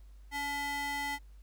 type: ring-modulated tone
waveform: square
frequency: 570 Hz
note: C#5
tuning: 48 cents sharp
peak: -31 dBFS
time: 0.31-1.19 s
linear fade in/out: 50 ms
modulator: 1430 Hz
effects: added 50 Hz sine -50 dBFS peak until 1.42 s + pink hiss -71 dBFS RMS until 1.42 s